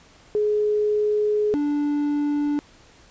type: tone pair in turn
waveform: sine / triangle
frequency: 420.7 / 292.2 Hz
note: G#4 / D4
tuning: +22 / -9 cents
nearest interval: tritone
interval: 631 cents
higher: first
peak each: -18 / -18 dBFS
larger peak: neither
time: 0.35-1.54 / 1.54-2.59 s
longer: first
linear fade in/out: 0 ms
effects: pink hiss -52 dBFS RMS until 3.1 s + resampled to 16000 Hz